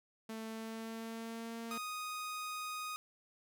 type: tone with pitch glide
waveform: sawtooth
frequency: 222.1 to 229.7 Hz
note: A3 to A#3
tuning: +16 to -25 cents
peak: -38 dBFS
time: 0.29-1.78 s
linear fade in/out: 5 ms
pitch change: +59 cents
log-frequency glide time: 0.48-1.6 s
type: tone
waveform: sawtooth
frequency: 1244.5 Hz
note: D#6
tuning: in tune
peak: -36 dBFS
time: 1.71-2.96 s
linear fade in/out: 0 ms
effects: none